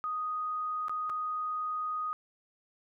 sine tone with dropouts, 1244.5 Hz, D#6, in tune, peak -31 dBFS, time 0.04-2.13 s, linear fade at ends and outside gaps 0 ms, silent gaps 0.883-0.895 / 1.095-1.099 s, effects none

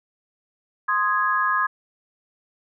sine chord, Ab major, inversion first, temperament equal, 1046.5 / 1244.5 / 1661.2 Hz, C6 / Eb6 / Ab6, 0 / 0 / 0 cents, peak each -23 dBFS, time 0.88-1.67 s, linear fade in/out 10 ms, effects none

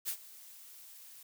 blue noise with ADSR envelope, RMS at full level -34 dBFS, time 0.05-1.23 s, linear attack 35 ms, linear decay 78 ms, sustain -19 dB, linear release 4 ms, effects none

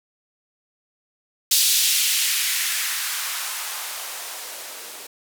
violet noise with band-pass filter sweep, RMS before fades -24 dBFS, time 1.51-5.07 s, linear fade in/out 5 ms, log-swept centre 4100 to 360 Hz, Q 1.3, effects none

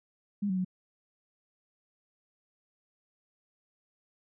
sine tone with pitch steps, 203.5 / 187 / 184.2 Hz, G#3 / F#3 / F#3, -35 / +19 / -7 cents, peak -27 dBFS, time 0.42-0.648 s, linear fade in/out 10 ms, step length 76 ms, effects none

